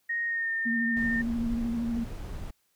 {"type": "tone with pitch glide", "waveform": "sine", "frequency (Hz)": [1864.7, 1816.9], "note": ["A#6", "A#6"], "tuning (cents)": [0, -45], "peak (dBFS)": -27, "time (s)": [0.09, 1.22], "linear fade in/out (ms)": 10, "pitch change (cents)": -45, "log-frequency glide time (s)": [0.26, 0.52]}
{"type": "tone with vibrato", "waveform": "sine", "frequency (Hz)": 233.1, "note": "A#3", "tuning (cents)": 0, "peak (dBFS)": -27, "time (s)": [0.65, 2.05], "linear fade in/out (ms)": 20, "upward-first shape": "sine", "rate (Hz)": 13, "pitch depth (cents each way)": 32}
{"type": "noise", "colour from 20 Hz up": "brown", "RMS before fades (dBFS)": -37, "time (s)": [0.96, 2.51], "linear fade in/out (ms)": 10}
{"effects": ["white hiss -72 dBFS RMS until 2.75 s"]}